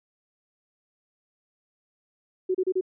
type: tone bursts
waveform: sine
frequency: 371.7 Hz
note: F#4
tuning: 8 cents sharp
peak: -21 dBFS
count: 4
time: 2.49-2.811 s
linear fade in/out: 10 ms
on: 57 ms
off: 31 ms
effects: none